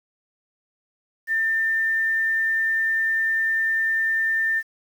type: tone with quantisation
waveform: sine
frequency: 1795 Hz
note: A6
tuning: 34 cents sharp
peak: -19 dBFS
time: 1.27-4.63 s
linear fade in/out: 50 ms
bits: 8
effects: none